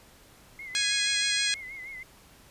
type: tone with vibrato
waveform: sine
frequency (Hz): 2093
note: C7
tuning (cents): 0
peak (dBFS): -38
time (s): 0.59-2.03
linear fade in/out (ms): 2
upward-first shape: sine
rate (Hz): 6.3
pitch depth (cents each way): 75
type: harmonic tone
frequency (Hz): 830.6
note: G#5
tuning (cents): 0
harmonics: 2 / 3 / 4 / 5 / 6 / 7 / 8 / 9 / 10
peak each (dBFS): -32 / -32 / -31 / -30 / -36 / -37 / -38 / -39 / -36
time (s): 0.75-1.54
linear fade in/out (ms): 0
effects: pink hiss -55 dBFS RMS until 2.5 s + resampled to 32000 Hz